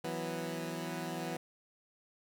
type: chord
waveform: 15% pulse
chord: E suspended second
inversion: none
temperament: equal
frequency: 164.81 / 185 / 246.9 Hz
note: E3 / F#3 / B3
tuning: 0 / 0 / 0 cents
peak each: -33 / -36 / -36 dBFS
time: 0.04-1.37 s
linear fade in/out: 5 ms
effects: none